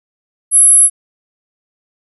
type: tone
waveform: sine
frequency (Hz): 10870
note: F9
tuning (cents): -48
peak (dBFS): -4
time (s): 0.51-0.9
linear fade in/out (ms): 50
effects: none